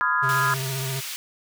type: chord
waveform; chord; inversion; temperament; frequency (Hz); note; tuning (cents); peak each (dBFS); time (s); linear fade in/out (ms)
sine; F half-diminished seventh; second; equal with one note detuned; 1010.9 / 1244.5 / 1396.9 / 1661.2; Cb6 / Eb6 / F6 / Ab6; +40 / 0 / 0 / 0; -25; 0.01-0.54; 0
type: tone with vibrato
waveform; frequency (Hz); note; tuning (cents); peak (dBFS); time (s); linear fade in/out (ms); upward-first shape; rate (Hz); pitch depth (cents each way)
square; 133.3; C3; +33; -28; 0.22-1.01; 20; triangle; 15; 52
type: high-pass noise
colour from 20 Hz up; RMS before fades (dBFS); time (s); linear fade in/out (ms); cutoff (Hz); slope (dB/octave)
pink; -33; 0.29-1.16; 0; 2200; 12
effects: none